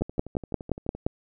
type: two click trains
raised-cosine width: 2 ms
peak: -24 / -10 dBFS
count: 12 / 7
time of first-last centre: 0.01-0.95 / 0.02-1.065 s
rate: 11.7 / 5.74 Hz
effects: none